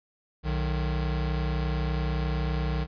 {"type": "tone pair together", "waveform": "square", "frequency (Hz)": [61.74, 153.52], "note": ["B1", "D#3"], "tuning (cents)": [0, -23], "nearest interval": "octave + major third", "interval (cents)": 1577, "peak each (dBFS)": [-28, -31], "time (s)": [0.43, 2.87], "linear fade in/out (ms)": 50, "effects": ["resampled to 11025 Hz"]}